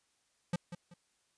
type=tone with echo; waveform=square; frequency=174.61 Hz; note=F3; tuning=in tune; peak=-30 dBFS; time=0.53-0.56 s; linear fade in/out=5 ms; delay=190 ms; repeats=2; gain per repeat=-11 dB; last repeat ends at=0.94 s; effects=white hiss -75 dBFS RMS until 1.37 s + resampled to 22050 Hz